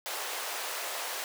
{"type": "high-pass noise", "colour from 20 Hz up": "pink", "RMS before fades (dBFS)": -36, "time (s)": [0.06, 1.24], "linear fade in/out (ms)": 0, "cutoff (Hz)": 510, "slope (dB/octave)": 24, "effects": []}